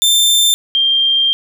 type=tone pair in turn; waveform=sawtooth / sine; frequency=3574 / 3184 Hz; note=A7 / G7; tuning=+26 / +26 cents; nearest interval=major second; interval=200 cents; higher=first; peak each=-6 / -10 dBFS; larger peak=first; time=0.02-0.54 / 0.75-1.33 s; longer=second; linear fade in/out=0 ms; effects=none